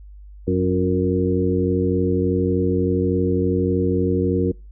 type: harmonic tone with a mistuned harmonic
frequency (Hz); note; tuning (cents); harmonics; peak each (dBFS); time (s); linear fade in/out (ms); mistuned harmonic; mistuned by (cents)
92.5; F#2; 0; 1 / 2 / 3 / 4 / 5; -23 / -23 / -23 / -23 / -23; 0.47-4.52; 10; 4; -43
effects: noise-tail reverb RT60 0.3 s tail -26 dB re dry + added 50 Hz sine -38 dBFS peak until 4.71 s